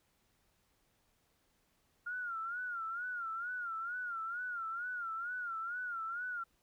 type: tone with vibrato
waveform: sine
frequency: 1404 Hz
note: F6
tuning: 9 cents sharp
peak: -37 dBFS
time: 2.06-6.44 s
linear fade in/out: 10 ms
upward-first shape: sine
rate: 2.2 Hz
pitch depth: 110 cents each way
effects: pink hiss -75 dBFS RMS until 6.62 s